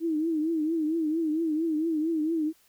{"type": "tone with vibrato", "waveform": "sine", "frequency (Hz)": 318.1, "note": "D#4", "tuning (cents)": 38, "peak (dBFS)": -24, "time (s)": [0, 2.53], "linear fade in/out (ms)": 50, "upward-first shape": "triangle", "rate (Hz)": 4.4, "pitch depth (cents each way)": 110, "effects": ["white hiss -63 dBFS RMS until 2.68 s"]}